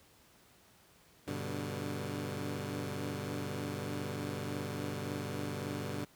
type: chord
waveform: 15% pulse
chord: G major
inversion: none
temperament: equal with one note detuned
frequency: 98 / 123.47 / 145.31 Hz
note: G2 / B2 / D3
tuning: 0 / 0 / -18 cents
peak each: -34 / -36 / -34 dBFS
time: 1.27-6.05 s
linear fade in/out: 10 ms
effects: pink hiss -63 dBFS RMS until 6.15 s + high-pass 60 Hz 12 dB/octave